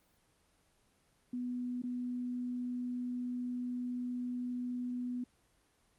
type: tone with dropouts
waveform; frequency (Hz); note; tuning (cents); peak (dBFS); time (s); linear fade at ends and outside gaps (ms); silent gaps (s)
sine; 246.9; B3; 0; -35; 1.33-5.24; 5; 1.82-1.836
effects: pink hiss -71 dBFS RMS until 5.98 s + Opus 24 kbps